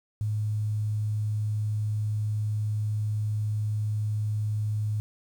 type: tone with quantisation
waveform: sine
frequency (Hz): 106.3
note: G#2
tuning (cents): +41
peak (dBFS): -25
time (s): 0.21-5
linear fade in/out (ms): 0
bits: 9
effects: none